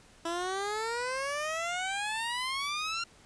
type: exponential sweep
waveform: 15% pulse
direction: up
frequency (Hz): 330.3 to 1394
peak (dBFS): -25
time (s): 0.25-3.04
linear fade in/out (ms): 5
effects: pink hiss -58 dBFS RMS until 3.25 s + resampled to 22050 Hz